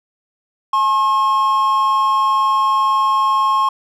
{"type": "tone pair together", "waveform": "triangle", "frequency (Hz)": [854, 1076], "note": ["G#5", "C6"], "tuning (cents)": [48, 48], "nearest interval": "major third", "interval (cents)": 400, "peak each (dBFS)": [-20, -11], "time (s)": [0.73, 3.69], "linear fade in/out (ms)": 5, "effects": []}